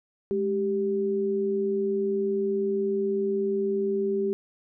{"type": "tone pair together", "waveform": "sine", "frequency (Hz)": [208.6, 392], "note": ["G#3", "G4"], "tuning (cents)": [8, 0], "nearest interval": "major seventh", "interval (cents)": 1092, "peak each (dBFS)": [-30, -24], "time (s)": [0.31, 4.33], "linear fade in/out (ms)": 0, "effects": []}